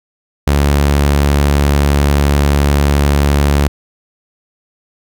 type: tone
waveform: sawtooth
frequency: 71.5 Hz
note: D2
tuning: 46 cents flat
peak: -5 dBFS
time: 0.47-3.68 s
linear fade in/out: 5 ms
effects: none